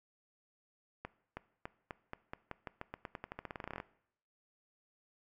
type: accelerating click train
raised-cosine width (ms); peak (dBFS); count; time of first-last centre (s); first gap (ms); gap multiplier
0.5; -26; 26; 1.05-3.801; 320; 0.89
effects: noise-tail reverb RT60 0.7 s tail -19 dB re dry